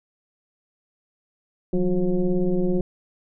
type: tone with frequency modulation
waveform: sine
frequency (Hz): 185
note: F#3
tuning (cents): 0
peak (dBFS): -18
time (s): 1.73-2.81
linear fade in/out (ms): 2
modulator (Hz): 176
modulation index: 1.4
effects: none